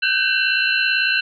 sine tone cluster, 1522 / 1580 / 2705 / 2969 / 4095 Hz, F#6 / G6 / E7 / F#7 / C8, +48 / +13 / +44 / +5 / -38 cents, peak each -21 / -23 / -20 / -26 / -25 dBFS, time 0.02-1.21 s, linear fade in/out 10 ms, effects none

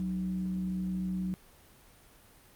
sine tone with frequency modulation, 185 Hz, F#3, in tune, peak -30 dBFS, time 0-1.34 s, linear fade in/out 0 ms, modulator 123 Hz, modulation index 0.34, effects pink hiss -58 dBFS RMS until 2.55 s + Opus 32 kbps

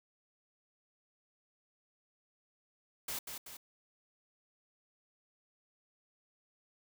white noise with echo, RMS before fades -39 dBFS, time 3.08-3.19 s, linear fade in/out 5 ms, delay 190 ms, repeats 2, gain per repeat -5 dB, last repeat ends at 3.57 s, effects none

